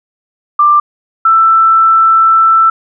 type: tone pair in turn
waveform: sine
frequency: 1184 / 1329 Hz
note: D6 / E6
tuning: +14 / +14 cents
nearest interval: major second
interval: 200 cents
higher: second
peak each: -4 / -4 dBFS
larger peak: neither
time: 0.59-0.8 / 1.25-2.7 s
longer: second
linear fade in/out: 5 ms
effects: none